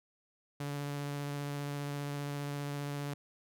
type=tone with vibrato; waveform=sawtooth; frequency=143.5 Hz; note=D3; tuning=40 cents flat; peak=-32 dBFS; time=0.6-3.14 s; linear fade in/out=5 ms; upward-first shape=triangle; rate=15 Hz; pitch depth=13 cents each way; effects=none